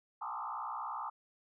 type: tone with frequency modulation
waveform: sine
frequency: 1046.5 Hz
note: C6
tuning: in tune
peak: -37 dBFS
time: 0.21-1.1 s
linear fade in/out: 10 ms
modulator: 60.9 Hz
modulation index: 3.9
effects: none